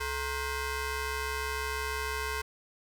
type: ring-modulated tone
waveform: 15% pulse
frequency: 500 Hz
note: B4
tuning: 21 cents sharp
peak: -22 dBFS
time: 0-2.42 s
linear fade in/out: 10 ms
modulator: 567 Hz
effects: none